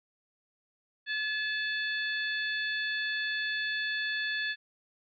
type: harmonic tone with a mistuned harmonic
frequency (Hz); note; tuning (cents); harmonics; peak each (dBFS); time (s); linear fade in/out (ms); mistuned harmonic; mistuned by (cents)
872; A5; -16; 2 / 3 / 4 / 5; -31 / -39 / -38 / -41; 1.06-4.56; 50; 2; -29
effects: none